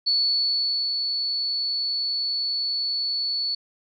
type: tone with ADSR envelope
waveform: sine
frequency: 4435 Hz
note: C#8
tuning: in tune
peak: -18 dBFS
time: 0.06-3.55 s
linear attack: 16 ms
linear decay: 840 ms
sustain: -5 dB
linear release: 6 ms
effects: none